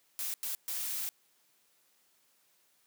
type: noise bursts at uneven times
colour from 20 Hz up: blue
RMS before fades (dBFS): -36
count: 3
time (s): 0.19-0.34 / 0.43-0.55 / 0.68-1.09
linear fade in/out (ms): 0
effects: white hiss -70 dBFS RMS until 2.86 s + high-pass 150 Hz 12 dB/octave